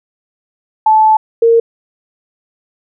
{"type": "tone pair in turn", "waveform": "sine", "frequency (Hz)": [870, 460.9], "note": ["A5", "A#4"], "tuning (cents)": [-20, -20], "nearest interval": "major seventh", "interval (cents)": 1100, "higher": "first", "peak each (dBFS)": -5, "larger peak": "neither", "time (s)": [[0.86, 1.17], [1.42, 1.6]], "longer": "first", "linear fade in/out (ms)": 5, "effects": []}